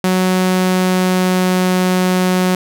sawtooth tone with pitch glide, 185 to 183.51 Hz, F#3 to F#3, 0 to -14 cents, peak -8 dBFS, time 0.04-2.55 s, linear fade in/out 2 ms, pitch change -14 cents, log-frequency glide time 0.23-1.71 s, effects none

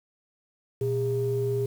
sine tone pair together, 120.6 / 405.6 Hz, B2 / G#4, -41 / -41 cents, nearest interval octave + major sixth, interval 2100 cents, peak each -27 / -25 dBFS, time 0.81-1.66 s, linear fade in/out 5 ms, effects tanh soft clip ceiling -17 dBFS + 8-bit

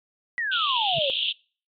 sine exponential sweep, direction down, 1975.5 to 523.3 Hz, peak -24 dBFS, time 0.38-1.1 s, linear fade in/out 0 ms
pink band-pass noise, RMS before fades -26 dBFS, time 0.51-1.33 s, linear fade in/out 20 ms, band 2800 to 3600 Hz, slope 96 dB/octave
triangle tone with exponential growth, 145.8 Hz, D3, 12 cents flat, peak -24 dBFS, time 0.91-0.99 s, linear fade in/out 5 ms, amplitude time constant 16 ms
effects noise-tail reverb RT60 0.4 s tail -25 dB re dry + MP3 96 kbps

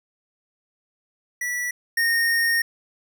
square tone pair in turn, 1950 / 1846.9 Hz, B6 / A#6, -23 / -17 cents, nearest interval minor second, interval 94 cents, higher first, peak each -25 / -19 dBFS, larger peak second, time 1.41-1.71 / 1.97-2.62 s, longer second, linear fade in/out 5 ms, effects none

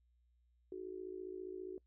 sine tone with amplitude modulation, 371.9 Hz, F#4, 9 cents sharp, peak -39 dBFS, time 0.72-1.78 s, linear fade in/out 2 ms, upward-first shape sine, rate 54.9 Hz, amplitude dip 85%, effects noise-tail reverb RT60 0.1 s tail -24 dB re dry + added 60 Hz sine -70 dBFS peak until 1.86 s

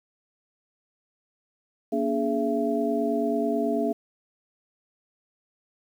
sine tone cluster, 236.6 / 285.8 / 420.4 / 672 Hz, A#3 / D4 / G#4 / E5, +26 / -47 / +21 / +33 cents, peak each -28 dBFS, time 1.92-3.93 s, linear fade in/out 10 ms, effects 9-bit

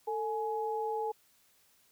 sine tone pair together, 445.5 / 841 Hz, A4 / G#5, +22 / +22 cents, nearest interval major seventh, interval 1100 cents, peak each -34 / -34 dBFS, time 0.07-1.12 s, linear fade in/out 10 ms, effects white hiss -67 dBFS RMS until 1.91 s

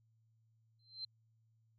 sine tone with exponential growth, 4115 Hz, C8, 30 cents flat, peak -38 dBFS, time 0.79-1.05 s, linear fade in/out 5 ms, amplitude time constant 55 ms, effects added 112 Hz sine -70 dBFS peak until 1.78 s

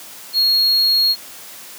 triangle tone, 4296 Hz, C8, 45 cents sharp, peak -11 dBFS, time 0.33-1.16 s, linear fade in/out 50 ms, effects white hiss -37 dBFS RMS until 1.78 s + high-pass 150 Hz 12 dB/octave

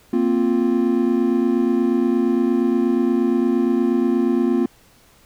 triangle chord, Bb suspended second, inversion none, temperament equal, 233.1 / 261.6 / 349.2 Hz, Bb3 / C4 / F4, 0 / 0 / 0 cents, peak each -18 dBFS, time 0.13-4.66 s, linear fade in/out 5 ms, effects pink hiss -53 dBFS RMS until 5.25 s

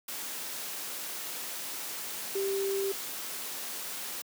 sine tone in noise, 392 Hz, G4, in tune, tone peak -28 dBFS, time 2.35-2.92 s, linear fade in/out 5 ms, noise white, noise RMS -38 dBFS, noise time 0.08-4.22 s, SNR +7 dB, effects high-pass 200 Hz 12 dB/octave

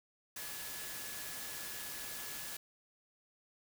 sine tone in noise, 1701 Hz, G#6, 41 cents sharp, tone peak -53 dBFS, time 0.36-2.57 s, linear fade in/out 5 ms, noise white, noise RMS -44 dBFS, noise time 0.36-2.57 s, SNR -12 dB, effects none

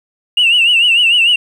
sine tone with vibrato, 2804 Hz, F7, 6 cents sharp, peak -6 dBFS, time 0.37-1.36 s, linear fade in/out 5 ms, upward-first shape triangle, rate 6.7 Hz, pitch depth 120 cents each way, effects tanh soft clip ceiling -4 dBFS + 7-bit

